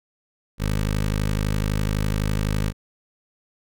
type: tone with notch filter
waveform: 15% pulse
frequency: 51.91 Hz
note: G#1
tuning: in tune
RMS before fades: -23 dBFS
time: 0.58-2.73 s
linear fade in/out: 50 ms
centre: 730 Hz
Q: 1.5
effects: none